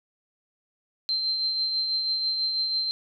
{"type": "tone with tremolo", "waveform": "sine", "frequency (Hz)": 4125, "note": "C8", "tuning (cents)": -25, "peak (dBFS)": -22, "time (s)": [1.09, 2.91], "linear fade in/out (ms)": 0, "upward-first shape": "triangle", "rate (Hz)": 6.1, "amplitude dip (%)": 40, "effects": []}